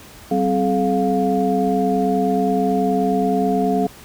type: tone cluster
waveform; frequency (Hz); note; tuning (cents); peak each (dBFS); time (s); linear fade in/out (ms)
sine; 192.1 / 261.5 / 427.4 / 705; G3 / C4 / G#4 / F5; -35 / -1 / +50 / +16; -21; 0.31-3.87; 5
effects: pink hiss -42 dBFS RMS until 4.04 s